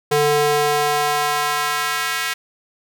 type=tone with high-pass filter sweep; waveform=square; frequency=147.6 Hz; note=D3; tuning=9 cents sharp; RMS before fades=-19 dBFS; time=0.11-2.34 s; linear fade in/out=10 ms; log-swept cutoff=360 to 1800 Hz; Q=1.4; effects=none